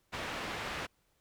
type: low-pass noise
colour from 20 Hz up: white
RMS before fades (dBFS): -39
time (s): 0.12-0.87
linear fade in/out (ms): 20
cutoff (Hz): 2300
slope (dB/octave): 12
effects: pink hiss -74 dBFS RMS until 1.2 s